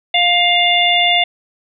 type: harmonic tone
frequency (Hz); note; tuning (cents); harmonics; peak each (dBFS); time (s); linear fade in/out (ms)
703; F5; +11; 1 / 3 / 4 / 5; -16 / -16 / -16 / -16; 0.14-1.24; 5
effects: none